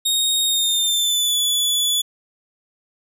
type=tone with pitch glide; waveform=sawtooth; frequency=3729 to 3439 Hz; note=A#7 to A7; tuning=0 to -40 cents; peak=-14 dBFS; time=0.05-2.02 s; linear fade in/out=10 ms; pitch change=-140 cents; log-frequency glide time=0.45-1.38 s; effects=none